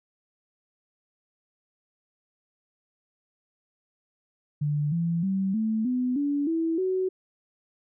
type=tone with pitch steps; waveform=sine; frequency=147.5 / 168.46 / 192.39 / 219.7 / 250.9 / 286.6 / 327.3 / 373.8 Hz; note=D3 / E3 / G3 / A3 / B3 / D4 / E4 / F#4; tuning=+8 / +38 / -32 / -2 / +28 / -42 / -12 / +18 cents; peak=-23 dBFS; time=4.61-7.09 s; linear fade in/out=10 ms; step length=310 ms; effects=none